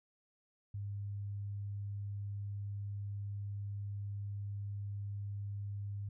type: tone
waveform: sine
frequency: 101.1 Hz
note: G#2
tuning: 46 cents flat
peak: -38 dBFS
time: 0.74-6.09 s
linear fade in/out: 5 ms
effects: none